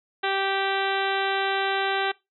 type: harmonic tone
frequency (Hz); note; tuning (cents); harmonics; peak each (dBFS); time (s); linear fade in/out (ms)
390; G4; -9; 1 / 2 / 3 / 4 / 5 / 6 / 7 / 8 / 9 / 10; -29 / -27 / -33 / -29 / -34 / -37 / -36 / -36 / -37 / -37; 0.23-2.12; 10
effects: noise-tail reverb RT60 0.2 s tail -21 dB re dry